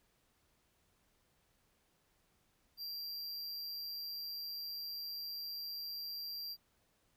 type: tone with amplitude modulation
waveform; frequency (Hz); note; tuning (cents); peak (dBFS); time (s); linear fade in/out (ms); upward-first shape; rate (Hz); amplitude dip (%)
square; 4735; D8; +13; -40; 2.77-6.57; 50; sine; 155; 35
effects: pink hiss -75 dBFS RMS until 7.16 s